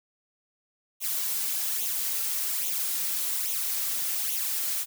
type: noise with flanger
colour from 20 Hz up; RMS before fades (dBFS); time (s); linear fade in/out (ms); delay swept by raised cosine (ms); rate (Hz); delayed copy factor
blue; -29; 1-4.86; 50; 0.3 to 4.5; 1.2; +0.65
effects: none